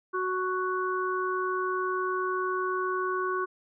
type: harmonic tone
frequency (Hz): 370.5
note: F#4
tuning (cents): +2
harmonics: 1 / 3 / 4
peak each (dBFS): -30 / -30 / -34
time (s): 0.13-3.46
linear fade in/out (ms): 20
effects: none